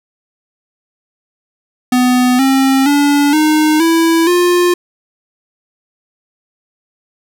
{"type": "tone with pitch steps", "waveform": "square", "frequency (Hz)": [250, 267.9, 287.2, 307.8, 329.9, 353.6], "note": ["B3", "C4", "D4", "D#4", "E4", "F4"], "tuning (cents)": [21, 41, -39, -19, 1, 22], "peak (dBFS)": -9, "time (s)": [1.92, 4.74], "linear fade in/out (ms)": 5, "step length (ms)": 470, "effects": []}